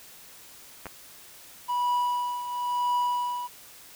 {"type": "clicks", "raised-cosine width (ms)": 0.5, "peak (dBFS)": -22, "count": 2, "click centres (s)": [0.857, 0.867]}
{"type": "tone with tremolo", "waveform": "triangle", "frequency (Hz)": 978, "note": "B5", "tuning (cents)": -17, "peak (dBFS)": -20, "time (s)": [1.68, 3.48], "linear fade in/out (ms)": 20, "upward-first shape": "triangle", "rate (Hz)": 0.98, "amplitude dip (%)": 70}
{"effects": ["white hiss -49 dBFS RMS until 3.95 s"]}